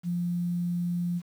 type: tone with quantisation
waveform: sine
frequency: 174.61 Hz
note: F3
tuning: in tune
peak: -26 dBFS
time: 0.03-1.22 s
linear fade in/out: 50 ms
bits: 9
effects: none